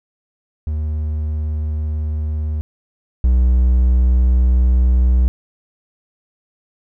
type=tone pair in turn; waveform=triangle; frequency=76.5 / 62.19 Hz; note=D#2 / B1; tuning=-29 / +13 cents; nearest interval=major third; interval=358 cents; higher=first; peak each=-16 / -8 dBFS; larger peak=second; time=0.67-2.61 / 3.24-5.28 s; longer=second; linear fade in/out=0 ms; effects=none